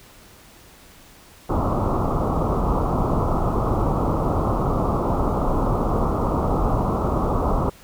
pink low-pass noise, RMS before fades -21 dBFS, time 1.49-7.7 s, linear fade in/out 10 ms, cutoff 1300 Hz, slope 96 dB/octave, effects pink hiss -48 dBFS RMS until 7.83 s

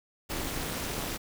pink noise with amplitude modulation, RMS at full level -30 dBFS, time 0.29-1.18 s, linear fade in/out 20 ms, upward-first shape sine, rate 296 Hz, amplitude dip 95%, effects none

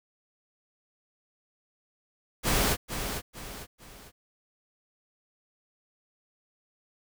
pink noise with echo, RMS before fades -25 dBFS, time 2.43-2.77 s, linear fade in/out 50 ms, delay 450 ms, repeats 3, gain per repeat -8 dB, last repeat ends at 4.12 s, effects none

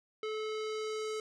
square tone with low-pass filter sweep, 432.9 Hz, A4, 28 cents flat, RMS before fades -37 dBFS, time 0.23-1.2 s, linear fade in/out 2 ms, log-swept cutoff 3500 to 7300 Hz, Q 1.3, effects none

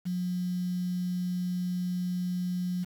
sine tone with quantisation, 180 Hz, F#3, 47 cents flat, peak -28 dBFS, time 0.05-2.85 s, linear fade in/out 20 ms, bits 8, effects none

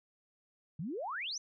sine exponential sweep, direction up, 140 to 6310 Hz, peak -36 dBFS, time 0.79-1.38 s, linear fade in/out 5 ms, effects none

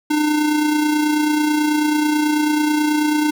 square tone with amplitude modulation, 301.6 Hz, D4, 46 cents sharp, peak -14 dBFS, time 0.1-3.31 s, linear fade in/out 10 ms, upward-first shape sine, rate 29.2 Hz, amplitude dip 40%, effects none

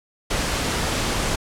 pink noise, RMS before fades -23 dBFS, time 0.3-1.36 s, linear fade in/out 10 ms, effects low-pass 9000 Hz 12 dB/octave

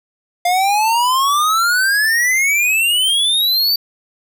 square exponential sweep, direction up, 698.5 to 4638 Hz, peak -13 dBFS, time 0.45-3.76 s, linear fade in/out 5 ms, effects none

